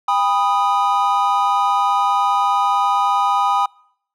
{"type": "chord", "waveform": "triangle", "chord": "G augmented", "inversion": "none", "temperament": "equal with one note detuned", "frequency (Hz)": [802.8, 987.8, 1244.5], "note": ["G5", "B5", "D#6"], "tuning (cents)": [41, 0, 0], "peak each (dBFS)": -17, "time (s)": [0.08, 3.66], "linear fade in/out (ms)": 5, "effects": ["noise-tail reverb RT60 0.7 s tail -26 dB re dry"]}